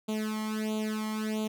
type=tone with flanger; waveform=sawtooth; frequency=216.1 Hz; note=A3; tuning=31 cents flat; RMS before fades=-32 dBFS; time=0.08-1.48 s; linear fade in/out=10 ms; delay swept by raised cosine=0.28 to 0.96 ms; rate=1.5 Hz; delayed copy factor=+1; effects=none